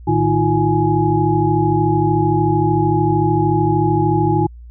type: tone cluster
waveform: sine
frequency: 110.4 / 153.9 / 318.9 / 352.2 / 837 Hz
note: A2 / D#3 / D#4 / F4 / G#5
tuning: +6 / -19 / +43 / +15 / +13 cents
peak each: -19 dBFS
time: 0.07-4.47 s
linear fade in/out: 10 ms
effects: added 59 Hz sine -34 dBFS peak until 4.7 s